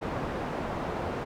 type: low-pass noise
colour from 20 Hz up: white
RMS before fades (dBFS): -33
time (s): 0.01-1.25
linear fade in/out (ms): 20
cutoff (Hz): 800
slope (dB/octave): 12
effects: none